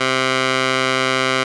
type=tone with band-pass filter; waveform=15% pulse; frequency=130.81 Hz; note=C3; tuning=in tune; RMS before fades=-18 dBFS; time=0-1.44 s; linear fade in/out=10 ms; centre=2200 Hz; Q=0.74; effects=resampled to 24000 Hz